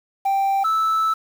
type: tone pair in turn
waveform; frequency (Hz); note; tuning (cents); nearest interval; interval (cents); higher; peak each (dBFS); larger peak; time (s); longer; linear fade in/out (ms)
sine; 784 / 1311.7; G5 / E6; 0 / -9; major sixth; 891; second; -14; neither; 0.25-0.64 / 0.64-1.14; second; 10
effects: tanh soft clip ceiling -16 dBFS + 7-bit